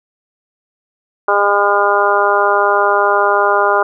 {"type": "harmonic tone", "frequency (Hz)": 202.8, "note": "G#3", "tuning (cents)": -41, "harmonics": [2, 3, 4, 5, 6, 7], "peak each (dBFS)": [-17, -17, -17, -17, -17, -17], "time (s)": [1.28, 3.83], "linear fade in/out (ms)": 5, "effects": []}